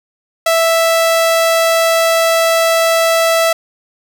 sawtooth tone, 659.3 Hz, E5, in tune, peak -6 dBFS, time 0.46-3.53 s, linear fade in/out 5 ms, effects none

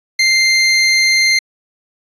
25% pulse tone, 2093 Hz, C7, in tune, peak -6 dBFS, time 0.19-1.39 s, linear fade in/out 5 ms, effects resampled to 22050 Hz

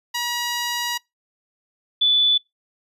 10% pulse / sine tone pair in turn, 960 / 3476 Hz, B5 / A7, -49 / -22 cents, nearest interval octave + minor seventh, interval 2227 cents, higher second, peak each -14 dBFS, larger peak neither, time 0.14-0.98 / 2.01-2.38 s, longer first, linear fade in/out 10 ms, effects noise-tail reverb RT60 0.2 s tail -26 dB re dry + resampled to 32000 Hz

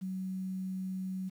sine tone with quantisation, 187.8 Hz, F#3, 26 cents sharp, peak -34 dBFS, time 0.01-1.3 s, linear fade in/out 20 ms, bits 10, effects none

